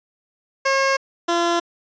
15% pulse tone pair in turn, 541 / 342.1 Hz, C#5 / F4, -42 / -36 cents, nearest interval minor sixth, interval 794 cents, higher first, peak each -10 / -11 dBFS, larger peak first, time 0.65-0.97 / 1.28-1.6 s, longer neither, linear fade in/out 10 ms, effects resampled to 16000 Hz

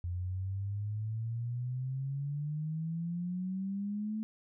sine exponential sweep, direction up, 86.9 to 219.6 Hz, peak -33 dBFS, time 0.04-4.23 s, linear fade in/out 0 ms, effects none

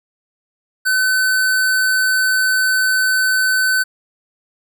square tone, 1518 Hz, F#6, 44 cents sharp, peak -14 dBFS, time 0.85-3.84 s, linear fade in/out 20 ms, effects none

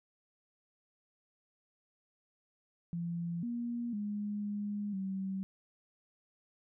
sine tone with pitch steps, 170.6 / 237.6 / 206.9 / 205.8 / 191.9 Hz, F3 / A#3 / G#3 / G#3 / G3, -40 / +33 / -6 / -16 / -37 cents, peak -34 dBFS, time 2.93-5.43 s, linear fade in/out 0 ms, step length 500 ms, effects none

